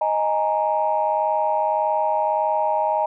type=chord; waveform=sine; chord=D# suspended fourth; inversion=none; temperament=equal; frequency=622.3 / 830.6 / 932.3 Hz; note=D#5 / G#5 / A#5; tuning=0 / 0 / 0 cents; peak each=-22 dBFS; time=0.01-3.06 s; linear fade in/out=5 ms; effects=tanh soft clip ceiling -9 dBFS